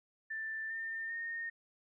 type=tone with pitch steps; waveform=sine; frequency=1772 / 1806.1 / 1840.9 Hz; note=A6 / A6 / A#6; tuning=+12 / +45 / -22 cents; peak=-37 dBFS; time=0.3-1.5 s; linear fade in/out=10 ms; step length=400 ms; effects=none